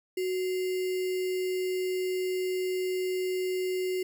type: tone with sample-and-hold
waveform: sine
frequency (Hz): 370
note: F#4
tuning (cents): 0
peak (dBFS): -27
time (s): 0.17-4.03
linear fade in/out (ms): 5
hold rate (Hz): 2450
effects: none